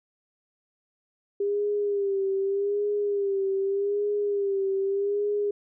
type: tone with vibrato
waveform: sine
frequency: 400.2 Hz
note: G4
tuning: 36 cents sharp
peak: -23 dBFS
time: 1.4-5.51 s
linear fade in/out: 5 ms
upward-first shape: sine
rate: 0.83 Hz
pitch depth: 55 cents each way
effects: none